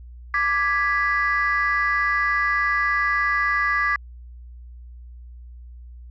sine chord, G# diminished, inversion second, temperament equal, 1174.7 / 1661.2 / 1975.5 Hz, D6 / G#6 / B6, 0 / 0 / 0 cents, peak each -22 dBFS, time 0.34-3.96 s, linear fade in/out 2 ms, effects tanh soft clip ceiling -12 dBFS + added 60 Hz sine -38 dBFS peak until 6.1 s

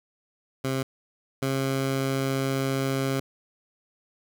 15% pulse tone pair in turn, 132.9 / 134.83 Hz, C3 / C#3, +27 / -48 cents, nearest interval unison, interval 25 cents, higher second, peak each -19 / -18 dBFS, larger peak second, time 0.64-0.83 / 1.42-3.2 s, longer second, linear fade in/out 5 ms, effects none

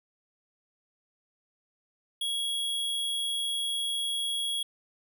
square tone, 3322 Hz, G#7, in tune, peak -29 dBFS, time 2.21-4.63 s, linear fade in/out 5 ms, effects none

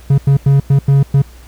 triangle tone bursts at uneven times, 138.59 Hz, C#3, in tune, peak -4 dBFS, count 6, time 0.1-0.18 / 0.27-0.37 / 0.46-0.6 / 0.7-0.79 / 0.88-1.03 / 1.14-1.22 s, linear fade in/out 5 ms, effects added 60 Hz sine -36 dBFS peak until 1.47 s + pink hiss -44 dBFS RMS until 1.47 s

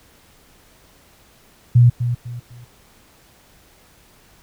sine tone with echo, 120.9 Hz, B2, 36 cents flat, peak -7 dBFS, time 1.75-1.9 s, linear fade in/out 10 ms, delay 250 ms, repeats 3, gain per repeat -10 dB, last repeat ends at 2.65 s, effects pink hiss -52 dBFS RMS until 4.42 s

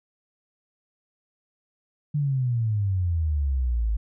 sine exponential sweep, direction down, 150.7 to 51.91 Hz, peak -21 dBFS, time 2.14-3.97 s, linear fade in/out 10 ms, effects none

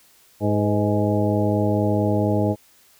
harmonic tone with a mistuned harmonic, 104.3 Hz, G#2, 8 cents sharp, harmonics 1 / 2 / 3 / 4 / 5 / 6 / 8, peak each -22 / -24 / -24 / -28 / -27 / -26 / -30 dBFS, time 0.4-2.56 s, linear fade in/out 50 ms, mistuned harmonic 5, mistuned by -45 cents, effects white hiss -55 dBFS RMS until 2.99 s

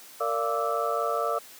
sine tone cluster, 460.7 / 584 / 689 / 1170 / 1314 Hz, A#4 / D5 / F5 / D6 / E6, -20 / -10 / -24 / -7 / -6 cents, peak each -31 dBFS, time 0.2-1.39 s, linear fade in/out 10 ms, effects white hiss -48 dBFS RMS until 1.59 s + high-pass 200 Hz 12 dB/octave

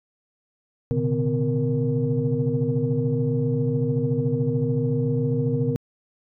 sine tone cluster, 120.8 / 134.2 / 148.2 / 252.8 / 466.9 Hz, B2 / C3 / D3 / B3 / A#4, -38 / +44 / +16 / +41 / +3 cents, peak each -26 dBFS, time 0.91-5.76 s, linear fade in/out 0 ms, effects tanh soft clip ceiling -11 dBFS

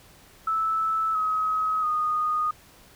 sine tone with pitch steps, 1311 / 1272.2 / 1234.6 Hz, E6 / D#6 / D#6, -10 / +38 / -14 cents, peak -22 dBFS, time 0.47-2.51 s, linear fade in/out 5 ms, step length 680 ms, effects pink hiss -53 dBFS RMS until 2.95 s

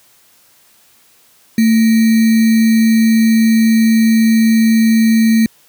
sine tone with sample-and-hold, 223.8 Hz, A3, 30 cents sharp, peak -7 dBFS, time 1.58-5.46 s, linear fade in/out 2 ms, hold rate 2100 Hz, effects white hiss -50 dBFS RMS until 5.68 s + high-pass 60 Hz 12 dB/octave

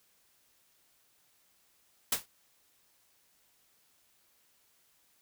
white noise with exponential decay, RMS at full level -24 dBFS, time 2.12-2.26 s, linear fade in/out 5 ms, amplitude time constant 29 ms, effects white hiss -69 dBFS RMS until 5.21 s

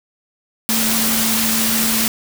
sine tone in noise, 223.4 Hz, A3, 27 cents sharp, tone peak -21 dBFS, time 0.69-2.08 s, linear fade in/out 0 ms, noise white, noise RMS -18 dBFS, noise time 0.69-2.08 s, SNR -6 dB, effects none

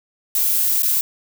violet noise with dropouts, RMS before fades -18 dBFS, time 0.35-1.01 s, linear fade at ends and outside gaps 1 ms, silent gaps 0.822-0.831 s, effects none

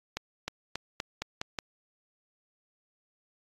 accelerating click train, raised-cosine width 0.2 ms, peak -15 dBFS, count 7, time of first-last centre 0.17-1.588 s, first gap 310 ms, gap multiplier 0.89, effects AAC 32 kbps

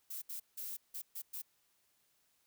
violet noise bursts at uneven times, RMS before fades -43 dBFS, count 6, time 0.1-0.22 / 0.29-0.4 / 0.57-0.77 / 0.94-1.02 / 1.15-1.22 / 1.33-1.42 s, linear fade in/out 10 ms, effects white hiss -75 dBFS RMS until 2.46 s

